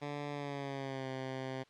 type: tone with pitch glide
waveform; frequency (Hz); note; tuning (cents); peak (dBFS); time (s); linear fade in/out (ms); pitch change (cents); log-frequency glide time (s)
10% pulse; 145.2 to 131.62; D3 to C3; -19 to +11; -30; 0.01-1.64; 20; -170; 0.32-1.08
effects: white hiss -66 dBFS RMS until 1.69 s + low-pass 4000 Hz 12 dB/octave